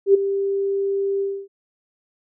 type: tone with ADSR envelope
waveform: sine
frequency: 394.7 Hz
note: G4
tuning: 12 cents sharp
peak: -7 dBFS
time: 0.06-1.48 s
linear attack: 84 ms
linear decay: 11 ms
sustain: -12 dB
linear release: 270 ms
effects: none